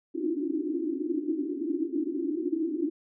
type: band-pass noise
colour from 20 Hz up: pink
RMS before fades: -30 dBFS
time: 0.14-2.9 s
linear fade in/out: 10 ms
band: 280 to 350 Hz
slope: 96 dB/octave
effects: none